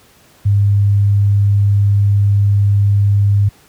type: tone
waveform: sine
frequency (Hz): 101.1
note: G#2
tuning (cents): -46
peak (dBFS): -8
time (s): 0.45-3.49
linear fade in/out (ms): 10
effects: pink hiss -48 dBFS RMS until 3.68 s + high-pass 60 Hz 12 dB/octave